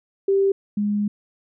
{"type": "tone pair in turn", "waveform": "sine", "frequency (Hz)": [392, 206.6], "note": ["G4", "G#3"], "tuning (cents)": [0, -9], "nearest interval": "major seventh", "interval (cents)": 1109, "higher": "first", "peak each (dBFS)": [-15, -19], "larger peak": "first", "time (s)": [[0.28, 0.52], [0.77, 1.08]], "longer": "second", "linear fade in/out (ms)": 5, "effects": []}